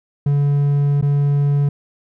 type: tone with dropouts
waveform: triangle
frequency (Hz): 143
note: D3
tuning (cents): -46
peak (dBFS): -11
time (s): 0.26-1.69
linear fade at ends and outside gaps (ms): 5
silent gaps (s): 1.013-1.024
effects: none